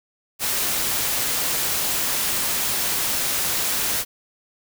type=noise; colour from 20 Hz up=white; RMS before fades=-23 dBFS; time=0.39-4.05 s; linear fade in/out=50 ms; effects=none